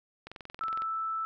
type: click train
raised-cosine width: 0.3 ms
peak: -27 dBFS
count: 13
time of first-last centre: 0.27-0.82 s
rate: 21.8 Hz
type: tone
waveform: sine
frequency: 1318.5 Hz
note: E6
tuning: in tune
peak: -30 dBFS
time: 0.61-1.25 s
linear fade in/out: 0 ms
effects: none